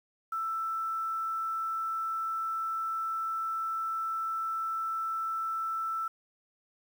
sine tone with quantisation, 1327 Hz, E6, 11 cents sharp, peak -30 dBFS, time 0.32-6.08 s, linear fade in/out 5 ms, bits 9, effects none

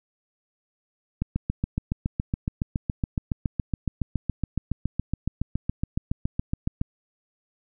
click train, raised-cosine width 5 ms, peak -12 dBFS, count 41, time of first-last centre 1.22-6.814 s, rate 7.15 Hz, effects none

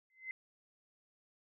sine tone with exponential growth, 2058 Hz, C7, 29 cents flat, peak -36 dBFS, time 0.1-0.31 s, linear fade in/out 1 ms, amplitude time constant 44 ms, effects none

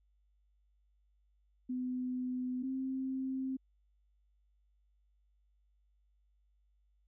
sine tone pair in turn, 252.5 / 263.5 Hz, B3 / C4, +39 / +12 cents, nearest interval minor second, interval 73 cents, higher second, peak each -34 / -34 dBFS, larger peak neither, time 1.69-2.63 / 2.63-3.57 s, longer neither, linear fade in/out 10 ms, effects added 50 Hz sine -69 dBFS peak until 7.07 s

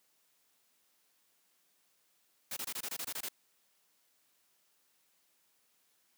white noise bursts, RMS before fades -39 dBFS, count 10, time 2.51-3.287 s, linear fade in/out 5 ms, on 57 ms, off 23 ms, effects white hiss -73 dBFS RMS until 6.17 s + high-pass 150 Hz 12 dB/octave

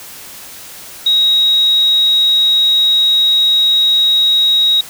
sine tone, 3800 Hz, A#7, 33 cents sharp, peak -8 dBFS, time 1.06-4.81 s, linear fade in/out 5 ms, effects white hiss -33 dBFS RMS until 4.89 s

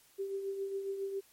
sine tone with tremolo, 392 Hz, G4, in tune, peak -32 dBFS, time 0.18-1.21 s, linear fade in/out 20 ms, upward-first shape triangle, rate 7.3 Hz, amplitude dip 55%, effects white hiss -64 dBFS RMS until 1.32 s + MP3 64 kbps

